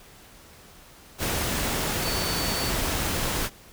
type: tone in noise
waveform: sine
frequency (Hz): 4495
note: C#8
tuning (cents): +23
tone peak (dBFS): -32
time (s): 2.01-2.73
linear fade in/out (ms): 50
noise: pink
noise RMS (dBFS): -27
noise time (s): 1.18-3.5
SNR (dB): -8
effects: pink hiss -50 dBFS RMS until 3.72 s